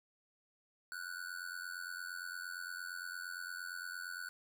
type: tone with amplitude modulation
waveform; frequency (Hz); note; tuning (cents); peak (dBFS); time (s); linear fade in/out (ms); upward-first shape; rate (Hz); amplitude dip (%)
square; 1480; F#6; 0; -39; 0.92-4.29; 0; sine; 88.7; 85
effects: none